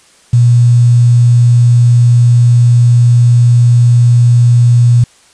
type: tone with quantisation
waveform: sine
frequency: 120 Hz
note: B2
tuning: 49 cents flat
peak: -3 dBFS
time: 0.33-5.04 s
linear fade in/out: 5 ms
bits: 5
effects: white hiss -45 dBFS RMS until 5.33 s + resampled to 22050 Hz